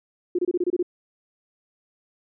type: tone bursts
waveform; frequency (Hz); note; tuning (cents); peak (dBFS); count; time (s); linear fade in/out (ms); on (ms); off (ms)
sine; 355.9; F4; +33; -19; 8; 0.35-0.828; 5; 37; 26
effects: none